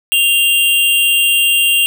square tone pair together, 2783 / 3218 Hz, F7 / G7, -7 / +45 cents, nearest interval minor third, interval 252 cents, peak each -11 / -18 dBFS, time 0.12-1.86 s, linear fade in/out 0 ms, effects none

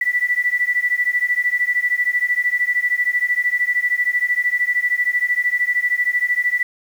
sine beating tone pair, 1960 / 1973 Hz, B6 / B6, -14 / -2 cents, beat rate 13 Hz, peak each -19 dBFS, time 0.01-6.63 s, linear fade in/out 5 ms, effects 7-bit

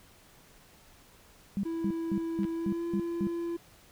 sine tone bursts, 198.4 Hz, G3, 21 cents sharp, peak -27 dBFS, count 7, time 1.57-3.271 s, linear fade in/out 0 ms, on 63 ms, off 210 ms
triangle tone with pitch glide, 330 to 339.7 Hz, E4 to F4, +2 to -48 cents, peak -29 dBFS, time 1.65-3.57 s, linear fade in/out 10 ms, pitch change +50 cents, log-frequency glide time 2.53-2.85 s
clicks, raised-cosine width 0.3 ms, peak -33 dBFS, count 2, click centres 2.433 / 2.443 s
effects pink hiss -58 dBFS RMS until 3.91 s

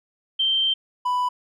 sine / triangle tone pair in turn, 3134 / 992 Hz, G7 / B5, -1 / +7 cents, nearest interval octave + minor sixth, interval 1992 cents, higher first, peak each -18 dBFS, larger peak neither, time 0.39-0.74 / 1.05-1.29 s, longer first, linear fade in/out 10 ms, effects none

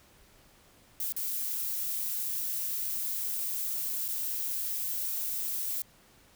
violet noise with dropouts, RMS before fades -33 dBFS, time 1-5.82 s, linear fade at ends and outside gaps 1 ms, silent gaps 1.123-1.164 / 4.081-4.086 s, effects pink hiss -60 dBFS RMS until 6.35 s

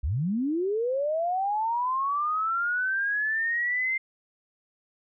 sine linear sweep, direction up, 56.3 to 2100 Hz, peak -24 dBFS, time 0.03-3.98 s, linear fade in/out 10 ms, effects none

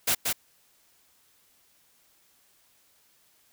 white noise with echo, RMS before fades -24 dBFS, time 0.07-0.15 s, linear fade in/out 10 ms, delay 180 ms, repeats 1, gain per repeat -3 dB, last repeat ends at 0.33 s, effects white hiss -64 dBFS RMS until 3.52 s

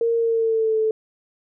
sine tone with pitch glide, 462.5 to 438.1 Hz, A#4 to A4, -14 to -7 cents, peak -17 dBFS, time 0.01-0.91 s, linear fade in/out 2 ms, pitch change -93 cents, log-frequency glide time 0.17-0.78 s, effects none

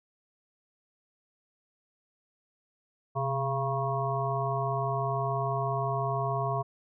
harmonic tone with a mistuned harmonic, 137 Hz, C#3, 20 cents flat, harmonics 1 / 3 / 5 / 7 / 8, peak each -31 / -36 / -32 / -36 / -34 dBFS, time 3.15-6.63 s, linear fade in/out 20 ms, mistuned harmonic 1, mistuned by -91 cents, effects none

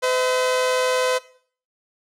sawtooth tone pair together, 508 / 640 Hz, B4 / D#5, +49 / +49 cents, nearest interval major third, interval 400 cents, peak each -15 / -24 dBFS, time 0.02-1.19 s, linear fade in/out 20 ms, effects noise-tail reverb RT60 0.5 s tail -18 dB re dry + low-pass 10000 Hz 12 dB/octave

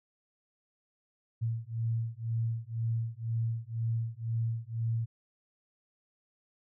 sine beating tone pair, 113.4 / 115.4 Hz, A#2 / A#2, -47 / -17 cents, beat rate 2 Hz, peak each -33 / -33 dBFS, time 1.41-5.06 s, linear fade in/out 20 ms, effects none

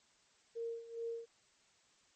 sine tone with tremolo, 462.1 Hz, A#4, 15 cents flat, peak -37 dBFS, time 0.55-1.26 s, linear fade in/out 20 ms, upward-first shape sine, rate 2.4 Hz, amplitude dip 80%, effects white hiss -70 dBFS RMS until 2.15 s + MP3 32 kbps

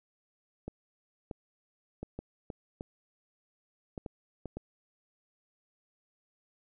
clicks, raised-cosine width 2 ms, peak -25 dBFS, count 10, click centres 0.68 / 1.312 / 2.03 / 2.19 / 2.502 / 2.809 / 3.978 / 4.062 / 4.457 / 4.57 s, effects none

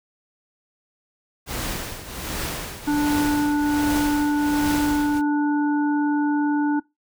pink noise with tremolo, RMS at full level -27 dBFS, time 1.46-5.22 s, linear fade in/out 50 ms, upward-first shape triangle, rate 1.3 Hz, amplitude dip 75%
harmonic tone, 293.7 Hz, D4, in tune, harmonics 1 / 3 / 5, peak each -18 / -28 / -32 dBFS, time 2.87-6.8 s, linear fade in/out 10 ms
effects noise-tail reverb RT60 0.2 s tail -22 dB re dry

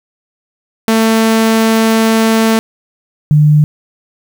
sawtooth / sine tone pair in turn, 223.3 / 150.07 Hz, A3 / D3, +26 / +38 cents, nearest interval perfect fifth, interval 688 cents, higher first, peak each -4 dBFS, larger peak neither, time 0.88-2.59 / 3.31-3.64 s, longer first, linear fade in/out 0 ms, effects 7-bit

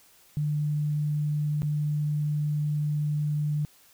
sine tone with dropouts, 149.1 Hz, D3, 27 cents sharp, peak -24 dBFS, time 0.37-3.65 s, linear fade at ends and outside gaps 0 ms, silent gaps 1.62-1.631 s, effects white hiss -58 dBFS RMS until 3.93 s

